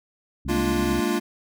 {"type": "harmonic tone", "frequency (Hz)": 66.2, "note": "C2", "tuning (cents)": 21, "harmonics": [1, 2, 3, 4], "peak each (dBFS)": [-30, -33, -35, -36], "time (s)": [0.45, 1], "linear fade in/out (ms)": 5}
{"type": "chord", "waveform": "square", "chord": "Bb dominant seventh", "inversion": "third", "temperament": "equal", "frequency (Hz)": [207.7, 233.1, 293.7, 349.2], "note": ["Ab3", "Bb3", "D4", "F4"], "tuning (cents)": [0, 0, 0, 0], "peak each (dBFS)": [-29, -28, -29, -26], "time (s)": [0.48, 1.2], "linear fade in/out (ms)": 20}
{"effects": []}